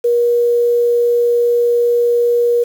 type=tone with quantisation; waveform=sine; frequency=477.5 Hz; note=A#4; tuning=42 cents sharp; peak=-10 dBFS; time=0.04-2.64 s; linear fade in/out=10 ms; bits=6; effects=none